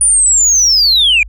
sine linear sweep, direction down, 9510 to 2337 Hz, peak -5 dBFS, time 0.01-1.23 s, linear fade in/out 2 ms, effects tanh soft clip ceiling -4 dBFS + added 50 Hz sine -28 dBFS peak until 1.28 s

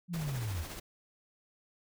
sine linear sweep, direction down, 181.1 to 71.1 Hz, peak -33 dBFS, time 0.08-0.66 s, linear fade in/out 50 ms
pink noise with tremolo, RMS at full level -42 dBFS, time 0.13-0.8 s, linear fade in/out 10 ms, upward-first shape triangle, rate 14 Hz, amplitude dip 45%
effects none

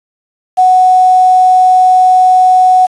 sine tone with quantisation, 740 Hz, F#5, in tune, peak -3 dBFS, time 0.57-2.87 s, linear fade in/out 20 ms, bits 5, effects resampled to 24000 Hz

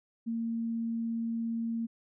sine tone, 229.3 Hz, A#3, 28 cents flat, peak -30 dBFS, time 0.26-1.87 s, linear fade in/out 20 ms, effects none

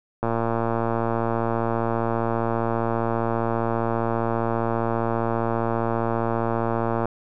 click train, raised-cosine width 1 ms, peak -10 dBFS, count 786, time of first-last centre 0.23-7.056 s, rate 115 Hz, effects none

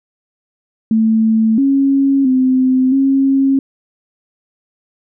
sine tone with pitch steps, 221.7 / 274.3 / 258.3 / 271.1 Hz, A3 / C#4 / C4 / C#4, +13 / -18 / -22 / -38 cents, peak -9 dBFS, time 0.91-3.59 s, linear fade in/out 2 ms, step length 670 ms, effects none

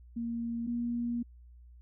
sine tone pair in turn, 233.1 / 237.6 Hz, A#3 / A#3, 0 / +33 cents, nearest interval unison, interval 33 cents, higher second, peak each -32 / -30 dBFS, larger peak second, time 0.16-0.67 / 0.67-1.23 s, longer second, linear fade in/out 10 ms, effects added 60 Hz sine -51 dBFS peak until 1.81 s

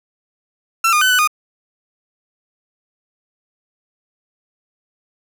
30% pulse tone with pitch steps, 1347 / 1218 / 1513 / 1492 / 1229 Hz, E6 / D#6 / F#6 / F#6 / D#6, +37 / -37 / +38 / +14 / -22 cents, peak -9 dBFS, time 0.84-1.275 s, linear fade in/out 5 ms, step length 87 ms, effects none

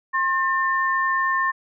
sine tone pair together, 1069 / 1797.8 Hz, C6 / A6, +37 / +37 cents, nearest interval major sixth, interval 900 cents, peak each -21 / -22 dBFS, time 0.13-1.52 s, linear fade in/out 20 ms, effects none

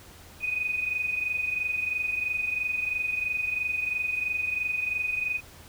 sine tone pair together, 2489 / 2512 Hz, D#7 / D#7, 0 / +16 cents, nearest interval unison, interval 16 cents, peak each -27 / -33 dBFS, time 0.4-5.41 s, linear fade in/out 50 ms, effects added 85 Hz sine -53 dBFS peak until 5.68 s + pink hiss -50 dBFS RMS until 5.68 s

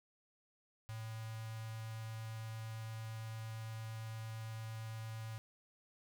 square tone with notch filter, 111.4 Hz, A2, 22 cents sharp, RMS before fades -45 dBFS, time 0.89-5.38 s, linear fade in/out 0 ms, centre 350 Hz, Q 0.6, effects none

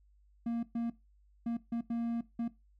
triangle tone bursts at uneven times, 233.1 Hz, A#3, in tune, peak -29 dBFS, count 6, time 0.46-0.63 / 0.75-0.9 / 1.46-1.57 / 1.72-1.81 / 1.9-2.21 / 2.39-2.48 s, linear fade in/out 5 ms, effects noise-tail reverb RT60 0.2 s tail -17 dB re dry + added 50 Hz sine -62 dBFS peak until 2.79 s

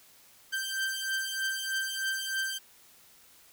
sawtooth beating tone pair, 1563 / 1566.2 Hz, G6 / G6, -6 / -2 cents, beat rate 3.2 Hz, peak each -31 / -29 dBFS, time 0.52-2.59 s, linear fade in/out 20 ms, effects white hiss -58 dBFS RMS until 3.52 s

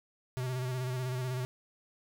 square tone with vibrato, 127.4 Hz, C3, 46 cents flat, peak -33 dBFS, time 0.37-1.45 s, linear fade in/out 0 ms, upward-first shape square, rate 16 Hz, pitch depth 32 cents each way, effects none

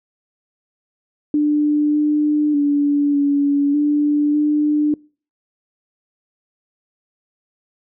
sine tone with pitch steps, 297.2 / 299 / 288.2 / 284.4 / 294.3 / 298.5 Hz, D4 / D4 / D4 / C#4 / D4 / D4, +21 / +31 / -33 / +45 / +4 / +28 cents, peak -13 dBFS, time 1.34-4.94 s, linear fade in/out 2 ms, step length 600 ms, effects noise-tail reverb RT60 0.4 s tail -26 dB re dry

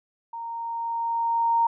sine tone with level ramp, 926 Hz, A#5, 12 cents flat, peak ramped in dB -32 to -17 dBFS, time 0.33-1.67 s, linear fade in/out 5 ms, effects none

